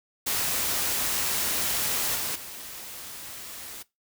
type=noise with level steps; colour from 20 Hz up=white; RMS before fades=-27 / -30 / -40 dBFS; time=0.26-3.83 s; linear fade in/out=10 ms; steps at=2.15 / 2.35 s; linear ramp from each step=10 ms; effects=noise-tail reverb RT60 0.2 s tail -20 dB re dry